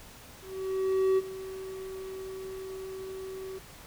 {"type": "tone with ADSR envelope", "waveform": "triangle", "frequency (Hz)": 380.6, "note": "F#4", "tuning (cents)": 49, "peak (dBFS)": -19, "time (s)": [0.41, 3.59], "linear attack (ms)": 770, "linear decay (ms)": 29, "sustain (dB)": -16, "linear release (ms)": 13, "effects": ["pink hiss -50 dBFS RMS until 3.86 s"]}